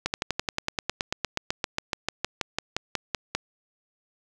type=slowing click train; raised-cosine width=0.2 ms; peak=-8 dBFS; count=26; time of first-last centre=0.06-3.35 s; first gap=79 ms; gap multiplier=1.04; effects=none